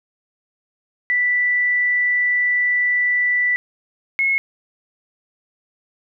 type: tone pair in turn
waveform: sine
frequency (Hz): 1972 / 2176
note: B6 / C#7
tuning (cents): -3 / -33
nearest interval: major second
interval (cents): 170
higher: second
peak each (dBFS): -15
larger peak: neither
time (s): 1.1-3.56 / 4.19-4.38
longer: first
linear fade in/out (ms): 0
effects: none